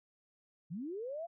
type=linear sweep; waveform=sine; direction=up; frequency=144.8 to 700 Hz; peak=-38 dBFS; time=0.7-1.27 s; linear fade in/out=20 ms; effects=none